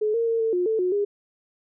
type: tone with pitch steps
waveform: sine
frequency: 426.9 / 461.8 / 456.7 / 448.4 / 357.8 / 442.2 / 363.7 / 407.7 Hz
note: G#4 / A#4 / A#4 / A4 / F4 / A4 / F#4 / G#4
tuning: +48 / -16 / -36 / +33 / +42 / +9 / -30 / -32 cents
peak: -20 dBFS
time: 0.01-1.05 s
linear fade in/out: 10 ms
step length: 130 ms
effects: none